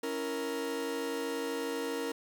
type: chord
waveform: 40% pulse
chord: A# diminished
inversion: first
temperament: equal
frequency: 277.2 / 329.6 / 466.2 Hz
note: C#4 / E4 / A#4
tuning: 0 / 0 / 0 cents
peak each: -38 / -40 / -34 dBFS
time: 0.03-2.12 s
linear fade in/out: 5 ms
effects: 11-bit